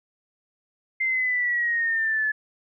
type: exponential sweep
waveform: sine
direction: down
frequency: 2093 to 1717 Hz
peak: -21 dBFS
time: 1-2.32 s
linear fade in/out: 10 ms
effects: none